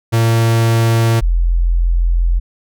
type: tone pair in turn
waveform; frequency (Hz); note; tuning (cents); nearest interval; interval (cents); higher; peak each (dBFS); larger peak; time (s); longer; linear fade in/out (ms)
45% pulse / sine; 114.4 / 42.85; A#2 / F1; -32 / -32; octave + perfect fourth; 1700; first; -10; neither; 0.12-1.21 / 1.21-2.4; second; 20
effects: none